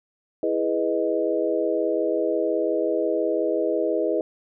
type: chord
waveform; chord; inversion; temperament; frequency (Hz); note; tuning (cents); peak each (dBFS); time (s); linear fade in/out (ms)
sine; E major seventh; none; equal; 329.6 / 415.3 / 493.9 / 622.3; E4 / G#4 / B4 / D#5; 0 / 0 / 0 / 0; -26; 0.43-4.21; 2
effects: none